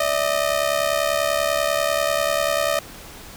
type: ring-modulated tone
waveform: sawtooth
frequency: 616 Hz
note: D#5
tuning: 17 cents flat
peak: -12 dBFS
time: 0-2.79 s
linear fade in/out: 2 ms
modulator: 35.1 Hz
effects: pink hiss -40 dBFS RMS until 3.36 s